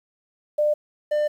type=tone pair in turn; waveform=sine / triangle; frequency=598 / 598 Hz; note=D5 / D5; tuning=+31 / +31 cents; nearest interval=unison; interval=0 cents; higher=neither; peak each=-17 dBFS; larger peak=neither; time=0.58-0.74 / 1.11-1.28 s; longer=second; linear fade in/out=10 ms; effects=9-bit